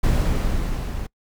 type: noise with level ramp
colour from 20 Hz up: brown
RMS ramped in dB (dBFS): -17 to -28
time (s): 0.03-1.07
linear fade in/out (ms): 10
effects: noise-tail reverb RT60 0.1 s tail -24 dB re dry